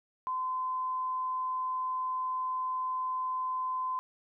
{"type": "tone", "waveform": "sine", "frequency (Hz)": 1026, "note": "C6", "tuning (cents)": -34, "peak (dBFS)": -30, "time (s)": [0.27, 3.99], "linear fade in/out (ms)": 0, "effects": []}